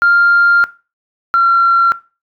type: tone pair in turn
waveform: sine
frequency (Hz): 1396.9 / 1368.2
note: F6 / F6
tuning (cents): 0 / -36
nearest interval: unison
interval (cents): 36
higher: first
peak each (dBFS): -6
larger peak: neither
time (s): 0.02-0.64 / 1.34-1.92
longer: first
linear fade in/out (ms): 0
effects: noise-tail reverb RT60 0.3 s tail -18 dB re dry + tanh soft clip ceiling -3 dBFS